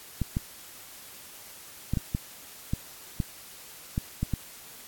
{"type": "clicks", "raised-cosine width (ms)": 5, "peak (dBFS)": -14, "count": 10, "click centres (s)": [0.217, 0.369, 1.936, 1.972, 2.149, 2.735, 3.202, 3.979, 4.23, 4.337], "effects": ["white hiss -47 dBFS RMS until 4.87 s", "AAC 64 kbps"]}